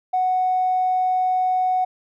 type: tone with tanh clipping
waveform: triangle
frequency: 740 Hz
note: F#5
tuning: in tune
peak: -17 dBFS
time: 0.13-1.85 s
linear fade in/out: 10 ms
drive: 4 dB
effects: none